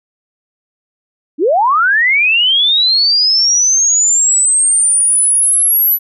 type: linear sweep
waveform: sine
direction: up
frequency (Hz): 261.4 to 11970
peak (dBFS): -8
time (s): 1.38-5.99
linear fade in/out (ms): 50
effects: none